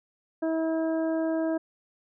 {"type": "harmonic tone", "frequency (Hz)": 322.7, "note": "E4", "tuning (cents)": -37, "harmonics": [1, 2, 3, 4, 5], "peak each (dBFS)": [-26, -29, -42, -47, -43], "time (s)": [0.42, 1.58], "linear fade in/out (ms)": 10, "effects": []}